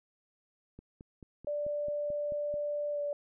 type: click train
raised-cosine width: 3 ms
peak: -35 dBFS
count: 9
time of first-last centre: 0.79-2.541 s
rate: 4.57 Hz
type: tone with pitch glide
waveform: sine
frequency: 587.3 to 580.2 Hz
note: D5 to D5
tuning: 0 to -21 cents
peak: -31 dBFS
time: 1.47-3.13 s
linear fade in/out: 2 ms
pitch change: -21 cents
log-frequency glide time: 2.92-3 s
effects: none